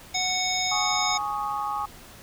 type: harmonic tone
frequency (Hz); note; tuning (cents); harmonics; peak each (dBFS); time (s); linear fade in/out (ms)
740; F#5; 0; 1 / 3 / 5 / 7 / 9; -30 / -30 / -30 / -30 / -30; 0.14-1.18; 10
type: chord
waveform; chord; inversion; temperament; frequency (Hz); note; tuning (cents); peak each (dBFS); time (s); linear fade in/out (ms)
sine; Ab suspended fourth; none; just; 830.6 / 1107.5 / 1245.9; Ab5 / Db6 / Eb6; 0 / -2 / +2; -29 / -31 / -32; 0.71-1.86; 10
effects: pink hiss -47 dBFS RMS until 2.22 s